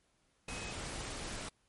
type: tone in noise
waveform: sine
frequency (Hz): 2540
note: D#7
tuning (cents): +35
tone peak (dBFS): -47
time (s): 0.48-0.72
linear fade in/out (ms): 5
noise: pink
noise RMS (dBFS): -42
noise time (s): 0.48-1.49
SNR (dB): -8
effects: pink hiss -74 dBFS RMS until 1.68 s + MP3 48 kbps